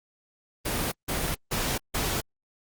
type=noise bursts; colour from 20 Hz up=pink; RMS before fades=-28 dBFS; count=4; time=0.65-2.21 s; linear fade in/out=10 ms; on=270 ms; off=160 ms; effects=Opus 24 kbps